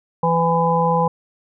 harmonic tone with a mistuned harmonic, 167.3 Hz, E3, 26 cents sharp, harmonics 1 / 3 / 5 / 6, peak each -20 / -20 / -20 / -20 dBFS, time 0.23-1.08 s, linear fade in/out 5 ms, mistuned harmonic 5, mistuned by -15 cents, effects none

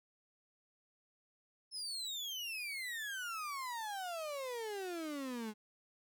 35% pulse exponential sweep, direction down, 5274 to 207.7 Hz, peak -38 dBFS, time 1.71-5.54 s, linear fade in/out 50 ms, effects none

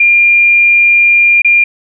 sine tone with dropouts, 2400 Hz, D7, 37 cents sharp, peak -4 dBFS, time 0-1.64 s, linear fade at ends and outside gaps 5 ms, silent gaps 1.42-1.446 s, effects none

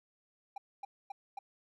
triangle tone bursts, 798 Hz, G5, 31 cents sharp, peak -37 dBFS, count 4, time 0.56-1.39 s, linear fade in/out 5 ms, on 20 ms, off 250 ms, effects none

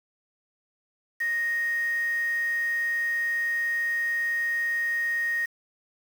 sine tone with quantisation, 1864.7 Hz, A#6, in tune, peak -24 dBFS, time 1.2-5.46 s, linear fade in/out 10 ms, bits 7, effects none

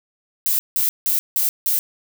violet noise bursts, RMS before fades -19 dBFS, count 5, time 0.46-1.79 s, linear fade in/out 0 ms, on 130 ms, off 170 ms, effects none

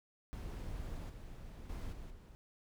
brown noise with level steps, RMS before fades -43 / -49 / -42 / -48 / -54 dBFS, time 0.33-2.35 s, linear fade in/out 0 ms, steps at 1.09 / 1.69 / 1.92 / 2.1 s, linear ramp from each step 10 ms, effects none

